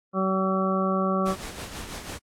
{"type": "harmonic tone", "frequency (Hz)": 190.1, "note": "F#3", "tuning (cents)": 47, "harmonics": [1, 2, 3, 4, 6, 7], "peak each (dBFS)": [-25, -30, -29, -35, -28, -33], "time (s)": [0.13, 1.36], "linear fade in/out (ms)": 50}
{"type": "noise with tremolo", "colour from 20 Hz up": "pink", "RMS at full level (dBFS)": -35, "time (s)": [1.25, 2.19], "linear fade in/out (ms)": 20, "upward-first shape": "sine", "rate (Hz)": 6.1, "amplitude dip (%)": 50}
{"effects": ["low-pass 11000 Hz 12 dB/octave", "AAC 64 kbps"]}